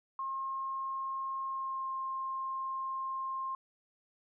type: tone with pitch glide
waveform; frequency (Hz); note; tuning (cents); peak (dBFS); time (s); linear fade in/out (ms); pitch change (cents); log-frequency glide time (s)
sine; 1071 to 1061.1; C6 to C6; +40 to +24; -34; 0.19-3.55; 2; -16; 1.46-1.9
effects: none